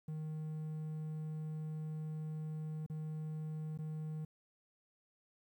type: tone with dropouts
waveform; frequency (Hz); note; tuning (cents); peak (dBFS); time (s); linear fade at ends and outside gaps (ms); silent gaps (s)
triangle; 155.56; D#3; 0; -37; 0.08-4.25; 5; 2.864-2.898 / 3.776-3.787
effects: 12-bit